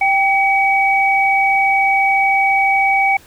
sine tone pair together, 784 / 2267 Hz, G5 / C#7, 0 / +38 cents, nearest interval octave + tritone, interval 1838 cents, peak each -14 dBFS, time 0.01-3.17 s, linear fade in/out 5 ms, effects pink hiss -45 dBFS RMS until 3.26 s

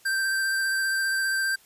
square tone with vibrato, 1568 Hz, G6, in tune, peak -24 dBFS, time 0.05-1.56 s, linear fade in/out 10 ms, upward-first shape sine, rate 15 Hz, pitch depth 13 cents each way, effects white hiss -57 dBFS RMS until 1.65 s + resampled to 32000 Hz

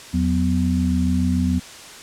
sine tone cluster, 83.4 / 181.9 / 248.9 Hz, E2 / F#3 / B3, +21 / -29 / +14 cents, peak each -21 dBFS, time 0.13-1.6 s, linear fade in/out 20 ms, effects white hiss -39 dBFS RMS until 2.02 s + low-pass 8000 Hz 12 dB/octave

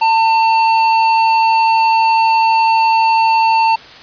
sine tone with hard clipping, 898 Hz, A5, 35 cents sharp, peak -11 dBFS, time 0.01-3.76 s, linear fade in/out 10 ms, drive 12 dB, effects white hiss -36 dBFS RMS until 4.02 s + resampled to 11025 Hz

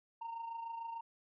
sine tone with amplitude modulation, 920 Hz, A#5, 23 cents flat, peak -36 dBFS, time 0.21-1.01 s, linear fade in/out 10 ms, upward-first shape sine, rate 26.7 Hz, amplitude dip 60%, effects tanh soft clip ceiling -38 dBFS

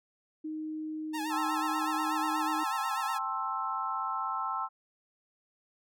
sine tone, 311.1 Hz, D#4, in tune, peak -34 dBFS, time 0.44-2.64 s, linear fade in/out 10 ms
sawtooth tone with vibrato, 880 Hz, A5, in tune, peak -31 dBFS, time 1.13-3.19 s, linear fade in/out 20 ms, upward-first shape sine, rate 8.2 Hz, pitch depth 110 cents each way
sine chord, A minor seventh, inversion third, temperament equal with one note detuned, 784 / 880 / 1055.6 / 1318.5 Hz, G5 / A5 / C6 / E6, 0 / 0 / +15 / 0 cents, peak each -39 / -38 / -35 / -34 dBFS, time 1.29-4.69 s, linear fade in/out 50 ms
effects none

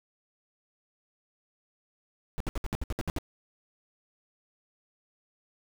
brown noise bursts, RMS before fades -30 dBFS, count 10, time 2.38-3.186 s, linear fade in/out 0 ms, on 23 ms, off 64 ms, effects none

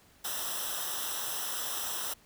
white noise with comb filter, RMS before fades -35 dBFS, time 0.24-2.14 s, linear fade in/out 10 ms, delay 0.44 ms, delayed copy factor -0.85, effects pink hiss -61 dBFS RMS until 2.25 s

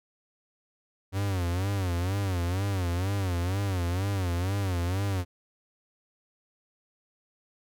45% pulse tone with vibrato, 93 Hz, F#2, 9 cents sharp, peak -26 dBFS, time 1.12-5.25 s, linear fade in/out 50 ms, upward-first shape sine, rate 2.1 Hz, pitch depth 140 cents each way, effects none

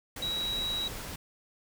sine tone in noise, 3868 Hz, B7, 37 cents flat, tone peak -30 dBFS, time 0.22-0.88 s, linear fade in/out 5 ms, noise pink, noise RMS -40 dBFS, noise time 0.16-1.16 s, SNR +7 dB, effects none

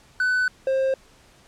triangle tone pair in turn, 1500 / 531.4 Hz, F#6 / C5, +23 / +27 cents, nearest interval octave + tritone, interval 1796 cents, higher first, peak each -17 dBFS, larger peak neither, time 0.2-0.48 / 0.67-0.94 s, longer first, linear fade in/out 2 ms, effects pink hiss -54 dBFS RMS until 1.47 s + low-pass 9000 Hz 12 dB/octave

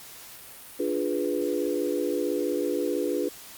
sine chord, D diminished seventh, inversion none, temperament equal, 293.7 / 349.2 / 415.3 / 493.9 Hz, D4 / F4 / Ab4 / Cb5, 0 / 0 / 0 / 0 cents, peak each -30 dBFS, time 0.79-3.29 s, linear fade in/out 10 ms, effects white hiss -45 dBFS RMS until 3.57 s + Opus 48 kbps

